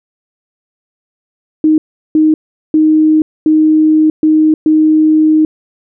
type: tone bursts at uneven times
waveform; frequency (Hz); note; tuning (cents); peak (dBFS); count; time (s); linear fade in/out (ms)
sine; 311.1; D#4; 0; -5; 6; 1.64-1.78 / 2.15-2.34 / 2.74-3.22 / 3.46-4.1 / 4.23-4.54 / 4.66-5.45; 2
effects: none